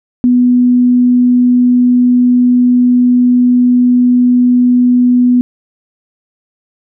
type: tone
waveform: sine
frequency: 246.9 Hz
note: B3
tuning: in tune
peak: -5 dBFS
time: 0.24-5.41 s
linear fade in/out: 0 ms
effects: none